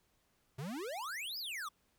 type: exponential two-way sweep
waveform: square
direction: up then down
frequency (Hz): 123.47 to 5210 to 1095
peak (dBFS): -40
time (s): 0.58-1.69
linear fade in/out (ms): 10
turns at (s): 1.38
effects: pink hiss -75 dBFS RMS until 1.98 s